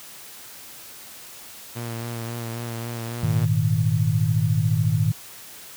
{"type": "tone with vibrato", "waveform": "sawtooth", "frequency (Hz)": 116.54, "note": "A#2", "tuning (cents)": 0, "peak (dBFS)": -25, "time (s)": [1.75, 3.46], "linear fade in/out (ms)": 20, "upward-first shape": "sine", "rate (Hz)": 3.7, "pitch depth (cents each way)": 29}
{"type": "chord", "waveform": "sine", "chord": "Ab suspended second", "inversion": "none", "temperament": "equal with one note detuned", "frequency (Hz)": [103.83, 117.83, 155.56], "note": ["Ab2", "Bb2", "Eb3"], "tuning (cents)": [0, 19, 0], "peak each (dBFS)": -22, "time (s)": [3.23, 5.12], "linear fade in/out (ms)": 5}
{"effects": ["white hiss -42 dBFS RMS until 5.76 s", "high-pass 60 Hz 12 dB/octave"]}